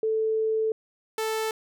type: tone pair in turn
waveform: sine / sawtooth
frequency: 440 / 440 Hz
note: A4 / A4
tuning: 0 / 0 cents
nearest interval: unison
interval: 0 cents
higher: neither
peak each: -22 dBFS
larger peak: neither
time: 0.03-0.72 / 1.18-1.51 s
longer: first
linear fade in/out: 2 ms
effects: none